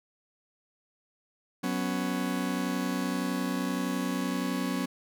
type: chord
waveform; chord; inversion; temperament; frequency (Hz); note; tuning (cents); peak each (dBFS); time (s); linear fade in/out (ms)
40% pulse; F# suspended fourth; none; just; 185 / 246.7 / 277.5; F#3 / B3 / C#4; 0 / -2 / +2; -32; 1.63-4.86; 10
effects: none